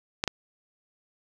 clicks, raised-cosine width 0.2 ms, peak -8 dBFS, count 2, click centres 0.239 / 0.277 s, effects none

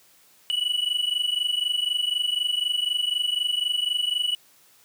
triangle tone pair together, 2936 / 2960 Hz, F#7 / F#7, -14 / 0 cents, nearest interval unison, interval 14 cents, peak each -24 dBFS, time 0.5-4.35 s, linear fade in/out 0 ms, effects white hiss -57 dBFS RMS until 4.84 s + high-pass 80 Hz 12 dB/octave

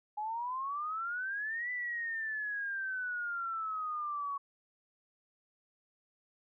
sine exponential two-way sweep, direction up then down, 830.6 to 1995 to 1113 Hz, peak -34 dBFS, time 0.17-4.38 s, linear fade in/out 10 ms, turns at 1.71 s, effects none

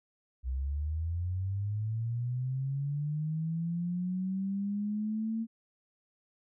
sine linear sweep, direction up, 61.74 to 227.5 Hz, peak -30 dBFS, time 0.43-5.47 s, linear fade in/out 50 ms, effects none

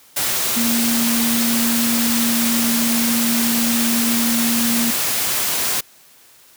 sine tone in noise, 233.1 Hz, A#3, in tune, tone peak -18 dBFS, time 0.56-4.91 s, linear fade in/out 10 ms, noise white, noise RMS -20 dBFS, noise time 0.16-5.81 s, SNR -1 dB, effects white hiss -49 dBFS RMS until 6.56 s + high-pass 80 Hz 12 dB/octave

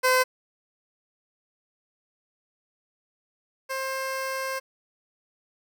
15% pulse tone pair in turn, 512 / 530.1 Hz, C5 / C5, -38 / +23 cents, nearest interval minor second, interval 61 cents, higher second, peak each -12 / -22 dBFS, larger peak first, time 0.03-0.24 / 3.69-4.6 s, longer second, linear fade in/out 20 ms, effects none

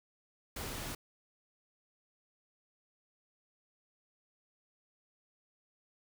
pink noise, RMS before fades -41 dBFS, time 0.56-0.95 s, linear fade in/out 5 ms, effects none

